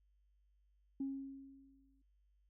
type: tone with exponential decay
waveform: sine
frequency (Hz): 272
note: C#4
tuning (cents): -33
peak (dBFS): -35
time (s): 1-2.02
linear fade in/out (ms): 5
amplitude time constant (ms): 220
effects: tanh soft clip ceiling -31 dBFS + added 50 Hz sine -70 dBFS peak until 2.49 s